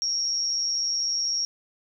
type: tone with amplitude modulation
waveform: sine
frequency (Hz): 5588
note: F8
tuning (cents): 0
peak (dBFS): -20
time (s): 0.02-1.45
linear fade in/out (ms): 0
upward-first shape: sine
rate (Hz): 160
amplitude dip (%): 75
effects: none